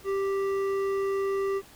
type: tone with hard clipping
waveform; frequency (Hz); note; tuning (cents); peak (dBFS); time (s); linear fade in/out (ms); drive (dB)
sine; 392; G4; 0; -27; 0.04-1.62; 50; 10
effects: pink hiss -52 dBFS RMS until 1.75 s